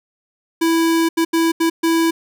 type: tone bursts at uneven times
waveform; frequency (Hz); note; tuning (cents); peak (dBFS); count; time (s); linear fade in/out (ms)
square; 329.6; E4; 0; -14; 5; 0.61-1.09 / 1.17-1.25 / 1.33-1.52 / 1.6-1.7 / 1.83-2.11; 10
effects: none